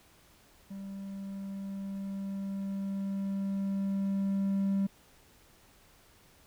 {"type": "tone with level ramp", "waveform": "triangle", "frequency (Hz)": 196, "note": "G3", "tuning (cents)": 0, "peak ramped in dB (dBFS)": [-37, -23], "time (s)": [0.7, 4.87], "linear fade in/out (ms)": 10, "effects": ["tanh soft clip ceiling -20 dBFS", "pink hiss -61 dBFS RMS until 6.46 s"]}